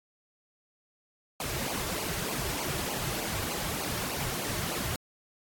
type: noise with flanger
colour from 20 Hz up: pink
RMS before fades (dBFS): -33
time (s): 1.4-4.96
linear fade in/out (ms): 2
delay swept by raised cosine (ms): 0.54 to 4.14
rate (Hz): 3.3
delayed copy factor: -1
effects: AAC 64 kbps